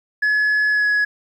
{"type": "tone with pitch glide", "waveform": "sine", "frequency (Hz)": [1701, 1682.4], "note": ["G#6", "G#6"], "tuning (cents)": [41, 22], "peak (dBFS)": -12, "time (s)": [0.22, 1.05], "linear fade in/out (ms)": 10, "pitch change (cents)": -19, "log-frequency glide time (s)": [0.7, 0.87], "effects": ["tanh soft clip ceiling -14 dBFS", "9-bit"]}